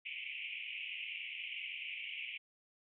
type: band-pass noise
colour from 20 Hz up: pink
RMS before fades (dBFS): -44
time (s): 0.05-2.38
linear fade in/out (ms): 10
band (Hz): 2200 to 3000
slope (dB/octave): 96
effects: none